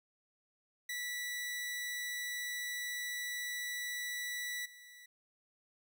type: tone with level steps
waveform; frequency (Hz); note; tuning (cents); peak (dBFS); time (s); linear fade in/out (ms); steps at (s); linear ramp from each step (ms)
sawtooth; 1958; B6; -15; -34 / -50; 0.89-5.06; 5; 4.65; 10
effects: none